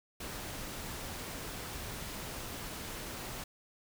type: noise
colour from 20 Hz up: pink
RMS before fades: -42 dBFS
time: 0.2-3.44 s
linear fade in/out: 5 ms
effects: none